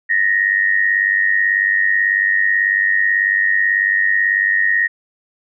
sine tone with amplitude modulation, 1864.7 Hz, A#6, in tune, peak -9 dBFS, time 0.09-4.88 s, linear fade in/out 20 ms, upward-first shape sine, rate 98.2 Hz, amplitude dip 75%, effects none

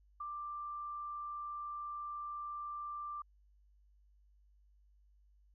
sine tone with ADSR envelope, 1181 Hz, D6, 9 cents sharp, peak -38 dBFS, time 0.2-3.22 s, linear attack 8 ms, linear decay 14 ms, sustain -2 dB, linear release 4 ms, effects added 50 Hz sine -64 dBFS peak until 5.54 s

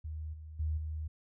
sine tone with level steps, 77.78 Hz, D#2, in tune, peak -37 / -44 / -30 / -35 dBFS, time 0.04-1.08 s, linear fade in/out 10 ms, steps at 0.33 / 0.59 / 0.77 s, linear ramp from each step 10 ms, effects none

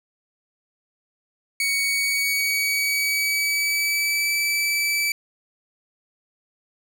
sawtooth tone with pitch glide, 2237 to 2311 Hz, C#7 to D7, +15 to -28 cents, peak -17 dBFS, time 1.6-5.12 s, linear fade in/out 2 ms, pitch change +57 cents, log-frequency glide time 1.85-4.32 s, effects 8-bit

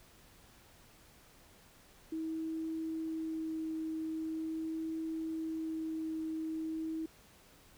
sine tone with vibrato, 320 Hz, D#4, 49 cents sharp, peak -35 dBFS, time 2.12-7.06 s, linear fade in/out 5 ms, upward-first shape sine, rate 0.42 Hz, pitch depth 9 cents each way, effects pink hiss -61 dBFS RMS until 7.77 s

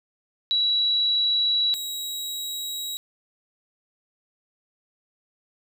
sine / sawtooth tone pair in turn, 3911 / 3848 Hz, B7 / B7, -18 / -46 cents, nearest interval unison, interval 28 cents, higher first, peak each -19 / -26 dBFS, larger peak first, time 0.51-1.74 / 1.74-2.97 s, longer neither, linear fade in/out 0 ms, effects none

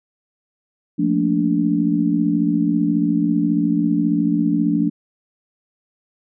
sine chord, Bb major seventh, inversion second, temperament just, 174.81 / 218.5 / 233.1 / 291.4 Hz, F3 / A3 / Bb3 / D4, +2 / -12 / 0 / -13 cents, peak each -21 / -22 / -24 / -18 dBFS, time 0.98-4.9 s, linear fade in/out 20 ms, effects none

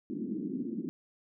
pink band-pass noise, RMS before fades -36 dBFS, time 0.1-0.89 s, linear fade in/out 0 ms, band 190 to 340 Hz, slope 48 dB/octave, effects none

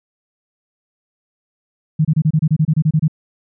sine tone bursts, 155.56 Hz, D#3, in tune, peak -10 dBFS, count 13, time 1.99-3.081 s, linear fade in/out 10 ms, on 59 ms, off 27 ms, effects none

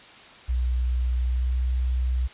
sine tone with pitch glide, 61.74 to 62.75 Hz, B1 to B1, 0 to +28 cents, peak -21 dBFS, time 0.48-2.28 s, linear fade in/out 20 ms, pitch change +28 cents, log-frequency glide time 1.25-1.53 s, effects white hiss -47 dBFS RMS until 2.33 s + resampled to 8000 Hz

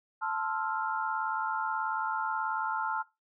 sine chord, F major seventh, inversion first, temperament equal, 880 / 1046.5 / 1318.5 / 1396.9 Hz, A5 / C6 / E6 / F6, 0 / 0 / 0 / 0 cents, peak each -33 / -38 / -37 / -35 dBFS, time 0.21-3.03 s, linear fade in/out 20 ms, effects noise-tail reverb RT60 0.2 s tail -17 dB re dry

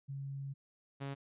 sine / sawtooth tone pair in turn, 137.8 / 138.49 Hz, C#3 / C#3, -10 / -1 cents, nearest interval unison, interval 9 cents, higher second, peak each -39 / -35 dBFS, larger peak second, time 0.08-0.54 / 1-1.15 s, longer first, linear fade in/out 20 ms, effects resampled to 8000 Hz

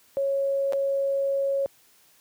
sine tone with dropouts, 551 Hz, C#5, 11 cents flat, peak -22 dBFS, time 0.17-1.66 s, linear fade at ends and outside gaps 0 ms, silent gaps 0.724-0.733 s, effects white hiss -59 dBFS RMS until 2.2 s + high-pass 60 Hz 12 dB/octave

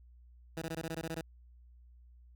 15% pulse tone bursts, 162.7 Hz, E3, 22 cents flat, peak -30 dBFS, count 10, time 0.57-1.21 s, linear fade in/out 2 ms, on 46 ms, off 20 ms, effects added 60 Hz sine -55 dBFS peak until 2.35 s

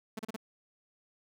sawtooth tone bursts, 220 Hz, A3, in tune, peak -32 dBFS, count 4, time 0.17-0.363 s, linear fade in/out 5 ms, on 22 ms, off 35 ms, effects none

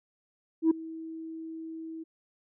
sine tone with ADSR envelope, 323.4 Hz, E4, 33 cents flat, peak -15 dBFS, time 0.62-2.04 s, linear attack 87 ms, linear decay 8 ms, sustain -22 dB, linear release 16 ms, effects tanh soft clip ceiling -17 dBFS

